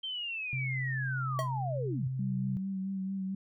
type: linear sweep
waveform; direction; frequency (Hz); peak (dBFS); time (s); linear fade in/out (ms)
sine; down; 3152 to 92.5; -34; 0.03-2.08; 10
type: tone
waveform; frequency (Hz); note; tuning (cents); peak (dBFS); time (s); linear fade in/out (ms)
sine; 130.9; C3; +1; -32; 0.53-2.57; 0
type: tone with exponential decay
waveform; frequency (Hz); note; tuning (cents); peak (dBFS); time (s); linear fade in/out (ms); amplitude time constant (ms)
square; 641; E5; -49; -29; 1.39-1.51; 0; 25
type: tone with vibrato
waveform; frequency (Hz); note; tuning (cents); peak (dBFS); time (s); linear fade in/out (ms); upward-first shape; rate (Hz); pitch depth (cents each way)
sine; 192; G3; -36; -32; 2.19-3.35; 5; sine; 4.5; 28
effects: none